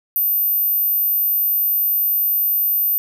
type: tone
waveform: sine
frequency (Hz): 13850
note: A9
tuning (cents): -29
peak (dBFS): -15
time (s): 0.16-2.98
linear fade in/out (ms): 0
effects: none